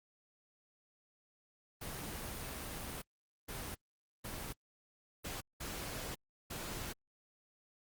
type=noise bursts at uneven times; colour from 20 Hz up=pink; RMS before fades=-43 dBFS; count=6; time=1.81-3.02 / 3.48-3.75 / 4.24-4.53 / 5.24-5.41 / 5.6-6.15 / 6.5-6.93 s; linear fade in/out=10 ms; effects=Opus 24 kbps